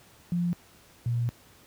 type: tone pair in turn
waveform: sine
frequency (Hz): 174.2 / 118.93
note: F3 / A#2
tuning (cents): -4 / +35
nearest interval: perfect fifth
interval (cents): 661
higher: first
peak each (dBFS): -24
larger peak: neither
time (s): 0.32-0.53 / 1.06-1.29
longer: second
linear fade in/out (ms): 0
effects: pink hiss -56 dBFS RMS until 1.66 s + high-pass 60 Hz 12 dB/octave